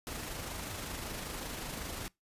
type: noise with amplitude modulation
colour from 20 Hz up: pink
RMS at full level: -39 dBFS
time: 0.07-2.08 s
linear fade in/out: 0 ms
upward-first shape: sine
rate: 25.3 Hz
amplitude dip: 35%
effects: noise-tail reverb RT60 0.2 s tail -24 dB re dry + resampled to 32000 Hz